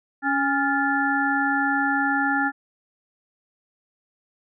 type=tone cluster; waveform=sine; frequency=278.5 / 820 / 1397 / 1739 Hz; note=C#4 / G#5 / F6 / A6; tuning=+8 / -22 / 0 / -21 cents; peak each=-25 dBFS; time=0.22-2.52 s; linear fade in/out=50 ms; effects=none